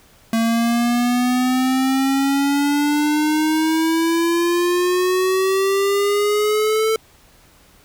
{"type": "exponential sweep", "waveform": "square", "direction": "up", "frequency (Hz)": [225.6, 444.1], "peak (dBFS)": -16, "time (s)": [0.33, 6.96], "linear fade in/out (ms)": 2, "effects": ["pink hiss -51 dBFS RMS until 7.84 s"]}